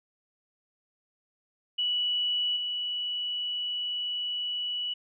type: tone with level steps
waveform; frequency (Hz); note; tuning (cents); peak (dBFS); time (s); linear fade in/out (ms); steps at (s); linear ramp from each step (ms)
sine; 2947; F#7; -8; -25 / -29; 1.78-4.94; 10; 2.56; 10
effects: none